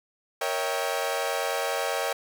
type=chord; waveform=sawtooth; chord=A# diminished seventh; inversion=none; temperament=equal with one note detuned; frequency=466.2 / 554.4 / 644.6 / 784 Hz; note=A#4 / C#5 / E5 / G5; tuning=0 / 0 / -39 / 0 cents; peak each=-29 / -27 / -28 / -28 dBFS; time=0.41-2.13 s; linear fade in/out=5 ms; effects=none